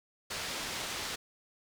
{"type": "low-pass noise", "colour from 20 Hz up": "white", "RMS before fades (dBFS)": -38, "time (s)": [0.3, 1.16], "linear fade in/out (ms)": 10, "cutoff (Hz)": 5300, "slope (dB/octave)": 12, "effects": []}